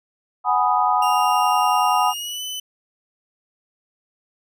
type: chord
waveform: sine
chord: G# minor seventh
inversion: third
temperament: equal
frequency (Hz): 740 / 830.6 / 987.8 / 1244.5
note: F#5 / G#5 / B5 / D#6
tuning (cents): 0 / 0 / 0 / 0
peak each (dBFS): -21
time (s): 0.44-2.14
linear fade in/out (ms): 50
type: tone with pitch glide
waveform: sawtooth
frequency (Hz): 2795 to 3013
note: F7 to F#7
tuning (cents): +1 to +31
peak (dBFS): -24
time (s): 1.02-2.6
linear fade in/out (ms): 5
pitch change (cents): +130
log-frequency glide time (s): 2.06-2.43
effects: none